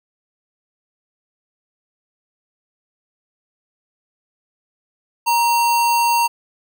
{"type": "tone with sample-and-hold", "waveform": "sine", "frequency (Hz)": 940, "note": "A#5", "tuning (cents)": 14, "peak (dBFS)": -13, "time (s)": [5.26, 6.28], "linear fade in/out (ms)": 20, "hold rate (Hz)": 3675, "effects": []}